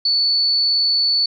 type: tone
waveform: sine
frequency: 4461 Hz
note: C#8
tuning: 10 cents sharp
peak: -14 dBFS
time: 0.05-1.26 s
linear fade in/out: 5 ms
effects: none